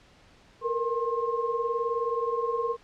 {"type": "tone cluster", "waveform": "sine", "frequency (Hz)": [457.8, 476.9, 1067], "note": ["A#4", "A#4", "C6"], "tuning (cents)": [-31, 39, 34], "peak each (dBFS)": -30, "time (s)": [0.61, 2.77], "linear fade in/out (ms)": 50, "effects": ["pink hiss -57 dBFS RMS until 2.83 s", "low-pass 5000 Hz 12 dB/octave"]}